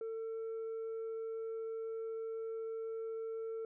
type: tone with tanh clipping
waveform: sine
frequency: 449 Hz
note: A4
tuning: 35 cents sharp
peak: -39 dBFS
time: 0.01-3.65 s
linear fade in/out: 2 ms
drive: 2 dB
effects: none